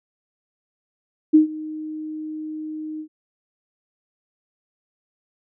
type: tone with ADSR envelope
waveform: sine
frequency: 310 Hz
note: D#4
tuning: 6 cents flat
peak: -7 dBFS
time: 1.33-3.08 s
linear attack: 19 ms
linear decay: 120 ms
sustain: -21 dB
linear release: 81 ms
effects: none